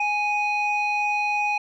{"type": "tone pair together", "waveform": "sine", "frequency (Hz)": [830.6, 2489], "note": ["G#5", "D#7"], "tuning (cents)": [0, 0], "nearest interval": "octave + perfect fifth", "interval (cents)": 1900, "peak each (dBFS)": -22, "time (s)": [0, 1.58], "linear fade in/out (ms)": 5, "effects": ["tanh soft clip ceiling -17 dBFS"]}